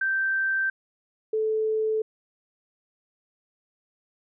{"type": "tone pair in turn", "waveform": "sine", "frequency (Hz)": [1562, 436.4], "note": ["G6", "A4"], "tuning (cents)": [-7, -14], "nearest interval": "octave + minor seventh", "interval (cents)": 2207, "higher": "first", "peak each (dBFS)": -22, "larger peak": "neither", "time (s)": [[0.01, 0.7], [1.33, 2.02]], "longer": "neither", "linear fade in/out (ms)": 5, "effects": []}